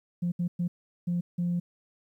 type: tone bursts at uneven times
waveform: sine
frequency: 174.61 Hz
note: F3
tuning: in tune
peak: -24 dBFS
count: 5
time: 0.22-0.32 / 0.39-0.48 / 0.59-0.68 / 1.07-1.21 / 1.38-1.6 s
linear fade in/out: 10 ms
effects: tanh soft clip ceiling -22 dBFS + 11-bit